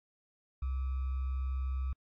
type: tone with sample-and-hold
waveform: sine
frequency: 65.8 Hz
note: C2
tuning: 10 cents sharp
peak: -31 dBFS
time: 0.62-1.93 s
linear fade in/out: 5 ms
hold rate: 1225 Hz
effects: low-pass 2000 Hz 12 dB/octave + AAC 64 kbps